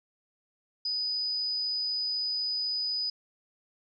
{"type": "tone", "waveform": "sine", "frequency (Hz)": 4978, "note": "D#8", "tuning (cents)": 0, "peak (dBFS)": -28, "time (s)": [0.85, 3.1], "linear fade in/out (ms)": 5, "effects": []}